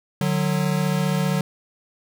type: tone pair together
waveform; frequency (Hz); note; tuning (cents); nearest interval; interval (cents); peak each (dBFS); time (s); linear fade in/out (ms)
square; 149.49 / 184.6; D3 / F#3; +31 / -4; major third; 365; -23; 0.21-1.41; 2
effects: none